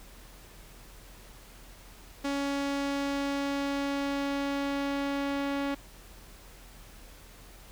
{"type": "tone with low-pass filter sweep", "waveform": "sawtooth", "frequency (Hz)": 280, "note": "C#4", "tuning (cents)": 18, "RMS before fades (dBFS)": -31, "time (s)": [2.24, 5.75], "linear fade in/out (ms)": 10, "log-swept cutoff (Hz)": [6800, 3400], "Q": 0.8, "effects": ["added 42 Hz sine -51 dBFS peak until 7.71 s", "pink hiss -53 dBFS RMS until 7.71 s"]}